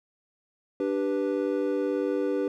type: chord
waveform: triangle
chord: G major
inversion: second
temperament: equal with one note detuned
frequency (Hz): 293.7 / 392 / 491.9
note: D4 / G4 / B4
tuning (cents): 0 / 0 / -7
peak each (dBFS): -27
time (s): 0.8-2.48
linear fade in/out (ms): 2
effects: none